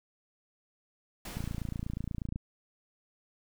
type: noise with exponential decay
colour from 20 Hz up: pink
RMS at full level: -41 dBFS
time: 1.25-2.27 s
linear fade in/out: 5 ms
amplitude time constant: 220 ms
type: click train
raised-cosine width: 5 ms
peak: -23 dBFS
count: 29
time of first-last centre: 1.37-2.359 s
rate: 28.3 Hz
effects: none